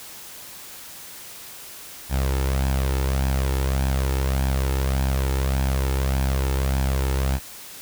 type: tone with flanger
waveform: sawtooth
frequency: 66.6 Hz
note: C2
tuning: 31 cents sharp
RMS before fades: -22 dBFS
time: 2.09-7.4 s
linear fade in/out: 50 ms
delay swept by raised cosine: 1.2 to 2.3 ms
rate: 1.7 Hz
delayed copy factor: +0.5
effects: white hiss -40 dBFS RMS until 7.81 s